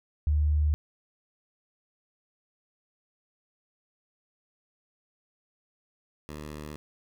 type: tone pair in turn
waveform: sine / 10% pulse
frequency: 74.9 / 75.22 Hz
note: D2 / D2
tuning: +35 / +42 cents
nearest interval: unison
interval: 7 cents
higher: second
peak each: -21 / -30 dBFS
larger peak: first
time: 0.27-0.74 / 6.29-6.76 s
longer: neither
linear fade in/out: 0 ms
effects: none